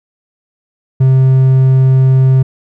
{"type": "tone", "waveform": "triangle", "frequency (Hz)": 131.6, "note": "C3", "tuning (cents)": 10, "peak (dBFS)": -3, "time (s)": [1, 2.43], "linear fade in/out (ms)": 10, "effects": []}